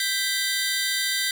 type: tone cluster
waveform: 25% pulse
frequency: 1573 / 1988 / 3635 / 4685 Hz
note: G6 / B6 / A#7 / D8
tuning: +6 / +11 / -44 / -5 cents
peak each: -26 / -23 / -26 / -25 dBFS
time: 0-1.31 s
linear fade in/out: 2 ms
effects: 9-bit